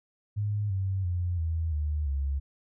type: tone with pitch steps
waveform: sine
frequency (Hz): 103.83 / 95.76 / 88.32 / 81.46 / 75.13 / 69.3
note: G#2 / G2 / F2 / E2 / D2 / C#2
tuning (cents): 0 / -40 / +20 / -20 / +40 / 0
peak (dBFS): -26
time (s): 0.36-2.4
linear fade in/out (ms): 20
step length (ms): 340
effects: none